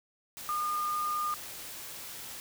sine tone in noise, 1215 Hz, D#6, 42 cents flat, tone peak -29 dBFS, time 0.49-1.34 s, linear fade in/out 0 ms, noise white, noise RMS -43 dBFS, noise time 0.37-2.4 s, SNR +11 dB, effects none

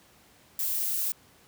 violet noise, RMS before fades -29 dBFS, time 0.59-1.12 s, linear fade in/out 2 ms, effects pink hiss -58 dBFS RMS until 1.47 s + high-pass 80 Hz 12 dB/octave

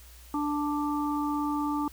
harmonic tone, 294 Hz, D4, 2 cents sharp, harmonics 1 / 3 / 4, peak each -28 / -33 / -34 dBFS, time 0.34-1.88 s, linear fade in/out 2 ms, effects added 60 Hz sine -49 dBFS peak until 1.92 s + white hiss -54 dBFS RMS until 1.92 s

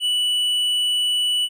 sine tone with tanh clipping, 2960 Hz, F#7, in tune, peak -19 dBFS, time 0-1.49 s, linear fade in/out 50 ms, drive 7 dB, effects none

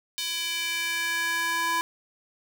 square tone with high-pass filter sweep, 333.9 Hz, E4, 22 cents sharp, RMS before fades -28 dBFS, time 0.18-1.81 s, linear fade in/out 0 ms, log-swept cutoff 3400 to 1100 Hz, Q 2.1, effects 9-bit

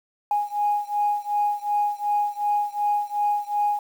sine beating tone pair, 826 / 828.7 Hz, G#5 / G#5, -10 / -4 cents, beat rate 2.7 Hz, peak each -23 / -24 dBFS, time 0.31-3.79 s, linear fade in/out 2 ms, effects tanh soft clip ceiling -13 dBFS + 8-bit

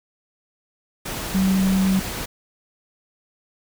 sine tone in noise, 190.5 Hz, G3, 49 cents flat, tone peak -16 dBFS, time 1.34-2 s, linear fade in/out 10 ms, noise pink, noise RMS -29 dBFS, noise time 1.05-2.26 s, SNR +10 dB, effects none

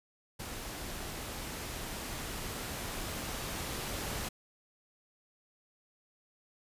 pink noise with level ramp, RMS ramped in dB -42 to -37 dBFS, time 0.39-4.29 s, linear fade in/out 10 ms, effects resampled to 32000 Hz

